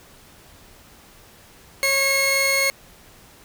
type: tone pair together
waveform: sawtooth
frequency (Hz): 547.3 / 2166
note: C#5 / C#7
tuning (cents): -22 / -41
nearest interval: 2 octaves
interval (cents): 2381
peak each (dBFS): -20 / -15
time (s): 1.83-2.7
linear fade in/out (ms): 0
effects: pink hiss -49 dBFS RMS until 3.44 s